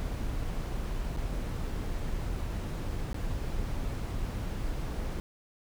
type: noise with dropouts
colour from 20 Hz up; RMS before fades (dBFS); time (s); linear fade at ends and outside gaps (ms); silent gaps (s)
brown; -33; 0-5.2; 0; 1.164-1.171 / 3.129-3.144
effects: none